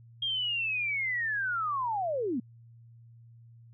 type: linear sweep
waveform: sine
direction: down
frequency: 3251 to 214.6 Hz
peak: -28 dBFS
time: 0.22-2.4 s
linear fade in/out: 5 ms
effects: added 116 Hz sine -51 dBFS peak until 3.73 s